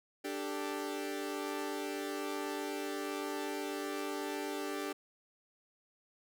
sawtooth chord, D suspended fourth, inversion none, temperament equal, 293.7 / 392 / 440 Hz, D4 / G4 / A4, 0 / 0 / 0 cents, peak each -36 / -36 / -40 dBFS, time 0.24-4.93 s, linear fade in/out 10 ms, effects none

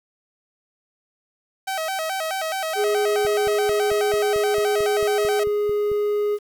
sawtooth tone with vibrato, 701 Hz, F5, 6 cents sharp, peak -20 dBFS, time 1.67-5.44 s, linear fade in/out 10 ms, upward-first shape square, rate 4.7 Hz, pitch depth 160 cents each way
triangle tone, 415.3 Hz, G#4, in tune, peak -17 dBFS, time 2.75-6.39 s, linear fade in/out 50 ms
click train, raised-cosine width 5 ms, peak -26 dBFS, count 13, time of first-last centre 3.25-5.917 s, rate 4.5 Hz
effects 8-bit

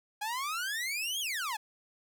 sawtooth exponential two-way sweep, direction up then down, 813 to 3374 to 813 Hz, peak -29 dBFS, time 0.21-1.57 s, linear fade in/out 10 ms, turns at 1.2 s, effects none

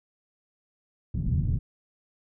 white low-pass noise, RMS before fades -26 dBFS, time 1.14-1.59 s, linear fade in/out 5 ms, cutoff 160 Hz, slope 24 dB/octave, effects none

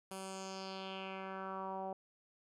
10% pulse tone with low-pass filter sweep, 191.1 Hz, G3, 44 cents flat, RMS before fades -44 dBFS, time 0.11-1.93 s, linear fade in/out 2 ms, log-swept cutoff 11000 to 700 Hz, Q 3, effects none

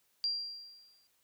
sine tone with exponential decay, 4752 Hz, D8, 20 cents sharp, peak -28 dBFS, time 0.24-1.07 s, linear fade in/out 0 ms, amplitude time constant 180 ms, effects white hiss -73 dBFS RMS until 1.23 s

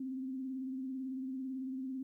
sine tone with vibrato, 262.1 Hz, C4, 3 cents sharp, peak -37 dBFS, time 0-2.03 s, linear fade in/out 5 ms, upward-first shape sine, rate 18 Hz, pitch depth 43 cents each way, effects 13-bit

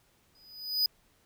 square tone with exponential growth, 4974 Hz, D#8, 1 cent flat, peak -22 dBFS, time 0.35-0.86 s, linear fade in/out 2 ms, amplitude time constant 110 ms, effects pink hiss -67 dBFS RMS until 1.25 s

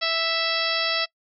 harmonic tone, 659.3 Hz, E5, in tune, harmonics 1 / 2 / 3 / 4 / 5 / 6 / 7 / 8, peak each -30 / -30 / -30 / -30 / -30 / -30 / -30 / -30 dBFS, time 0.01-1.06 s, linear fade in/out 20 ms, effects noise-tail reverb RT60 0.1 s tail -23 dB re dry

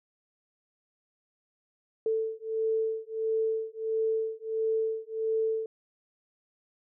sine beating tone pair, 442.6 / 444.1 Hz, A4 / A4, +10 / +16 cents, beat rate 1.5 Hz, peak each -30 dBFS, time 2.06-5.66 s, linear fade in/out 2 ms, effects none

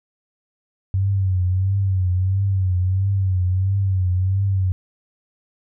sine tone with vibrato, 94.5 Hz, F#2, 37 cents sharp, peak -16 dBFS, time 0.94-4.72 s, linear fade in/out 0 ms, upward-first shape triangle, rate 1.5 Hz, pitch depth 89 cents each way, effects none

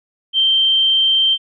sine tone, 3136 Hz, G7, in tune, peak -11 dBFS, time 0.33-1.38 s, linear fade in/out 50 ms, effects none

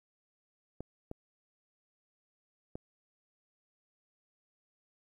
clicks, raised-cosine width 2 ms, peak -27 dBFS, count 3, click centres 0.806 / 1.114 / 2.755 s, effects 11-bit

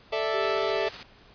sawtooth chord, A suspended fourth, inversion none, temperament equal, 440 / 587.3 / 659.3 Hz, A4 / D5 / E5, 0 / 0 / 0 cents, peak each -25 / -28 / -25 dBFS, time 0.12-0.89 s, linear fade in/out 10 ms
sine tone, 394.7 Hz, G4, 12 cents sharp, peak -30 dBFS, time 0.33-0.89 s, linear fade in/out 20 ms
white noise with tremolo, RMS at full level -37 dBFS, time 0.43-1.03 s, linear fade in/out 2 ms, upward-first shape sine, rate 16 Hz, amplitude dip 40%
effects pink hiss -54 dBFS RMS until 1.34 s + resampled to 11025 Hz

